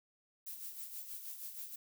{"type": "noise with tremolo", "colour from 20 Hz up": "violet", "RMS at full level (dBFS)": -44, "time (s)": [0.46, 1.76], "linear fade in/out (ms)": 10, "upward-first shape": "sine", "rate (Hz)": 6.3, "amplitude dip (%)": 55, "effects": []}